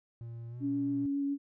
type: tone with pitch glide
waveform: triangle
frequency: 116.54 to 123.11 Hz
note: A#2 to B2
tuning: 0 to -5 cents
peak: -38 dBFS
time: 0.21-1.06 s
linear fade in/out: 0 ms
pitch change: +95 cents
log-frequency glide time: 0.49-0.59 s
type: tone with vibrato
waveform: sine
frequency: 280.8 Hz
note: C#4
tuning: 22 cents sharp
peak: -29 dBFS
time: 0.6-1.38 s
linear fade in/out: 50 ms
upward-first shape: triangle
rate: 7.3 Hz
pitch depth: 12 cents each way
effects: none